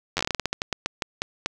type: slowing click train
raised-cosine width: 0.2 ms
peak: -7 dBFS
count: 18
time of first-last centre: 0.17-1.46 s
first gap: 10 ms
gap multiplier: 1.22
effects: none